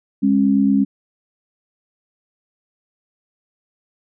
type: tone pair together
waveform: sine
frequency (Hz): 203.7 / 272.2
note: G#3 / C#4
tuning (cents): -33 / -31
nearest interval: perfect fourth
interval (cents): 502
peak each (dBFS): -15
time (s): 0.22-0.85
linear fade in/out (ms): 20
effects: none